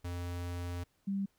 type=tone pair in turn; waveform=square / sine; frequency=87.8 / 196.68 Hz; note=F2 / G3; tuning=+10 / +6 cents; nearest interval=octave + major second; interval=1396 cents; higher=second; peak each=-37 / -31 dBFS; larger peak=second; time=0.04-0.84 / 1.07-1.26 s; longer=first; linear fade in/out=10 ms; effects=pink hiss -74 dBFS RMS until 1.38 s